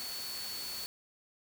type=tone in noise; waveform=sine; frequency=4435 Hz; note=C#8; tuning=in tune; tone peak=-40 dBFS; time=0-0.86 s; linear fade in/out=0 ms; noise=white; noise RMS=-43 dBFS; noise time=0-0.86 s; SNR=0 dB; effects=none